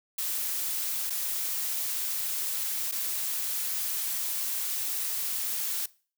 blue noise with dropouts, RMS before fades -31 dBFS, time 0.18-5.86 s, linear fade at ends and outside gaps 5 ms, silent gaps 1.098-1.103 / 2.914-2.922 s, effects noise-tail reverb RT60 0.4 s tail -21 dB re dry

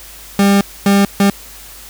40% pulse tone bursts at uneven times, 199.4 Hz, G3, 30 cents sharp, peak -7 dBFS, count 3, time 0.39-0.61 / 0.86-1.05 / 1.2-1.3 s, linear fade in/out 2 ms, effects added 50 Hz sine -41 dBFS peak until 1.89 s + white hiss -36 dBFS RMS until 1.89 s

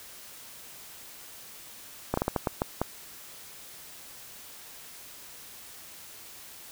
slowing click train, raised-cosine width 1 ms, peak -11 dBFS, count 8, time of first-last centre 2.14-2.816 s, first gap 34 ms, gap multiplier 1.34, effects white hiss -47 dBFS RMS until 6.71 s

